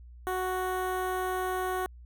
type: tone with notch filter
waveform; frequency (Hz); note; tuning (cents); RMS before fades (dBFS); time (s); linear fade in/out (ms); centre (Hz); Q
15% pulse; 370; F#4; 0; -31; 0.27-1.86; 0; 4800; 0.51
effects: added 60 Hz sine -46 dBFS peak until 2.05 s